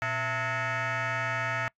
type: tone with frequency modulation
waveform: sine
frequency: 271.5 Hz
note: C#4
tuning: 36 cents flat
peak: -25 dBFS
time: 0.02-1.68 s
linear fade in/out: 0 ms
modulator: 391 Hz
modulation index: 5.3
effects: noise-tail reverb RT60 0.1 s tail -26 dB re dry + tanh soft clip ceiling -26 dBFS